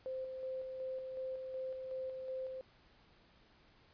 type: tone with tremolo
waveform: sine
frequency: 521 Hz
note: C5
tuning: 7 cents flat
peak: -38 dBFS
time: 0.06-2.61 s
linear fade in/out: 0 ms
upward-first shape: square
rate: 2.7 Hz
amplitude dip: 35%
effects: pink hiss -66 dBFS RMS until 3.93 s + resampled to 11025 Hz